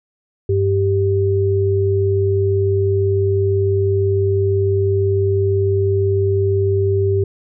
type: tone pair together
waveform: sine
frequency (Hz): 98 / 392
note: G2 / G4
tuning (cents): 0 / 0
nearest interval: 2 octaves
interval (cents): 2400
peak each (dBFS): -16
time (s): 0.49-7.24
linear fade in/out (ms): 5
effects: none